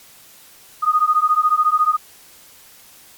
sine beating tone pair, 1231 / 1245 Hz, D#6 / D#6, -19 / +1 cents, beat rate 14 Hz, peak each -16 dBFS, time 0.82-1.97 s, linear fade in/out 20 ms, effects white hiss -46 dBFS RMS until 3.17 s + MP3 96 kbps

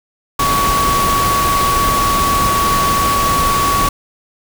sine tone in noise, 1125 Hz, C#6, 25 cents sharp, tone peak -13 dBFS, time 0.39-3.89 s, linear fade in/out 5 ms, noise pink, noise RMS -18 dBFS, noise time 0.39-3.89 s, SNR +2 dB, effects none

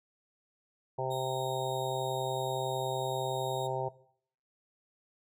harmonic tone, 130.81 Hz, C3, in tune, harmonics 1 / 3 / 4 / 5 / 6 / 7, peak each -38 / -38 / -38 / -38 / -38 / -38 dBFS, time 0.98-3.89 s, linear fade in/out 10 ms
sawtooth tone, 3729 Hz, A#7, in tune, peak -39 dBFS, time 1.1-3.68 s, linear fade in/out 20 ms
effects noise-tail reverb RT60 0.6 s tail -18 dB re dry

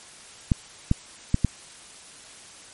clicks, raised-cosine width 5 ms, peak -6 dBFS, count 4, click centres 0.518 / 0.914 / 1.344 / 1.447 s, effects white hiss -46 dBFS RMS until 2.73 s + MP3 48 kbps

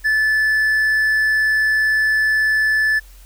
triangle tone, 1741 Hz, A6, 19 cents flat, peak -12 dBFS, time 0.04-3 s, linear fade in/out 20 ms, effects added 45 Hz sine -40 dBFS peak until 3.25 s + white hiss -50 dBFS RMS until 3.25 s

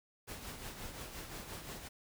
pink noise with tremolo, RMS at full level -44 dBFS, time 0.27-1.89 s, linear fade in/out 20 ms, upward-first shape triangle, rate 5.7 Hz, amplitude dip 55%, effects none

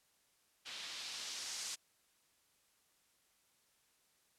blue noise with low-pass filter sweep, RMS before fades -45 dBFS, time 0.65-1.76 s, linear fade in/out 20 ms, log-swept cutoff 3400 to 6600 Hz, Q 1.4, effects white hiss -74 dBFS RMS until 4.38 s + low-pass 12000 Hz 12 dB/octave

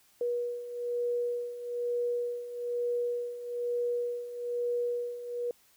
sine beating tone pair, 481.3 / 482.4 Hz, B4 / B4, -45 / -41 cents, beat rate 1.1 Hz, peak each -36 / -31 dBFS, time 0.21-5.51 s, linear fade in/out 2 ms, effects white hiss -64 dBFS RMS until 5.76 s

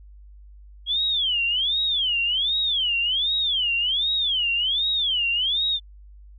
sine tone with vibrato, 3235 Hz, G#7, 46 cents flat, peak -20 dBFS, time 0.86-5.8 s, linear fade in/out 50 ms, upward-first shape sine, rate 1.3 Hz, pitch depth 280 cents each way, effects added 50 Hz sine -43 dBFS peak until 6.38 s

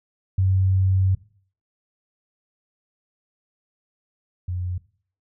sine tone pair in turn, 94.7 / 89.81 Hz, F#2 / F2, +41 / +49 cents, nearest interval minor second, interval 92 cents, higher first, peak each -16 / -24 dBFS, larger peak first, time 0.38-1.15 / 4.48-4.78 s, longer first, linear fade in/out 5 ms, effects noise-tail reverb RT60 0.5 s tail -19 dB re dry

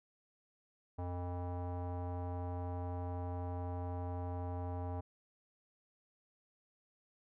square tone with low-pass filter, 88.8 Hz, F2, 29 cents sharp, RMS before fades -40 dBFS, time 0.98-5.01 s, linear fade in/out 10 ms, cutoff 830 Hz, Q 3, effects none

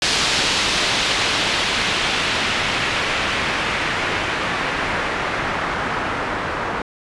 white noise with low-pass filter sweep, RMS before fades -21 dBFS, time 0.02-6.82 s, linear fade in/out 2 ms, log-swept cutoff 4500 to 1300 Hz, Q 1.1, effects resampled to 24000 Hz

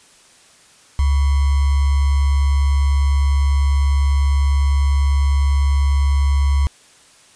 sine tone with sample-and-hold, 70 Hz, C#2, 18 cents sharp, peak -12 dBFS, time 0.99-6.67 s, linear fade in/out 0 ms, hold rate 1050 Hz, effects white hiss -49 dBFS RMS until 7.35 s + resampled to 22050 Hz

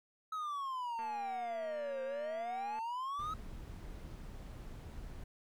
triangle exponential two-way sweep, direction down then up, 1294 to 523.3 to 1294 Hz, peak -35 dBFS, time 0.32-3.34 s, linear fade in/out 5 ms, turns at 2.03 s
click train, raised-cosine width 0.5 ms, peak -38 dBFS, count 422, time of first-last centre 0.99-2.789 s, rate 234 Hz
brown noise, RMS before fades -47 dBFS, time 3.19-5.24 s, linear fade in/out 5 ms
effects none

